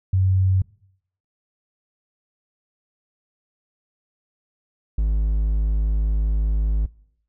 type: tone pair in turn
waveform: sine / triangle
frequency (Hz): 94.3 / 52.53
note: F#2 / G#1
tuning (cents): +33 / +20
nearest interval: minor seventh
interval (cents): 1013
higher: first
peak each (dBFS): -15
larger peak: neither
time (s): 0.13-0.62 / 4.98-6.86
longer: second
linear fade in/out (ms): 5
effects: noise-tail reverb RT60 0.7 s tail -23 dB re dry